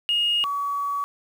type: tone pair in turn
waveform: sine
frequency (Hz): 2859 / 1134.6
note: F7 / C#6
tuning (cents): +40 / +40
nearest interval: octave + major third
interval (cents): 1600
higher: first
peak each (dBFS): -18 / -23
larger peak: first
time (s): 0.09-0.44 / 0.44-1.04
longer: second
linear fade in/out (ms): 0
effects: tanh soft clip ceiling -15 dBFS + 8-bit

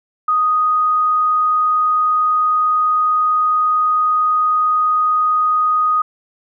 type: tone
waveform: sine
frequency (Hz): 1244.5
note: D#6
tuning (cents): 0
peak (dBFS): -12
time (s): 0.28-6.02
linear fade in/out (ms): 5
effects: none

